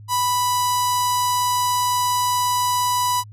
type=tone with notch filter; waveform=sawtooth; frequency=987.8 Hz; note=B5; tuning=in tune; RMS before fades=-20 dBFS; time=0.08-3.24 s; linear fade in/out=50 ms; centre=2200 Hz; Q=0.83; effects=added 105 Hz sine -38 dBFS peak until 3.32 s + resampled to 32000 Hz